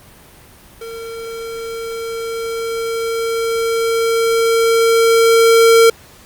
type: tone with level ramp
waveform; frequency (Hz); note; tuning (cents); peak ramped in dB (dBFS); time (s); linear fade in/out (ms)
square; 456.9; A#4; -35; -28 to -6; 0.81-5.9; 5
effects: pink hiss -43 dBFS RMS until 6.25 s + Opus 32 kbps